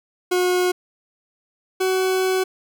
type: tone pair in turn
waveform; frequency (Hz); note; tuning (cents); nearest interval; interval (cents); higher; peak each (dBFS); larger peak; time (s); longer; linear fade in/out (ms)
40% pulse; 362 / 375.2; F#4 / F#4; -38 / +24; minor second; 62; second; -16 / -17; first; 0.31-0.72 / 1.8-2.44; second; 10
effects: none